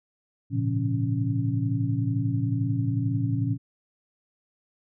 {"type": "tone cluster", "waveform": "sine", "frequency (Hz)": [104.5, 115.8, 138, 171.6, 277.7], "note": ["G#2", "A#2", "C#3", "F3", "C#4"], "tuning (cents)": [11, -11, -7, -30, 3], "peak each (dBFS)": [-34, -25, -31, -33, -30], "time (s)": [0.5, 3.58], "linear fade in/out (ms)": 50, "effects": []}